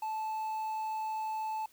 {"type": "tone with quantisation", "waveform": "triangle", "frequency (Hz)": 874, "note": "A5", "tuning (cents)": -12, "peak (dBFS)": -31, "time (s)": [0.02, 1.66], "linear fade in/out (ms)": 5, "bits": 9, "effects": ["white hiss -64 dBFS RMS until 1.72 s"]}